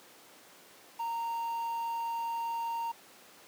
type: tone with quantisation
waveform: triangle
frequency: 925 Hz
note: A#5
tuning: 14 cents flat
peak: -30 dBFS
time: 0.99-2.92 s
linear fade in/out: 10 ms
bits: 9
effects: pink hiss -55 dBFS RMS until 3.47 s + high-pass 300 Hz 12 dB/octave